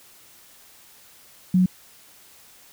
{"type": "tone", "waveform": "sine", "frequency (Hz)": 183.5, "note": "F#3", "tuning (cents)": -14, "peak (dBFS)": -14, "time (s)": [1.54, 1.66], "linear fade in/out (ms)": 5, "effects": ["white hiss -51 dBFS RMS until 2.72 s"]}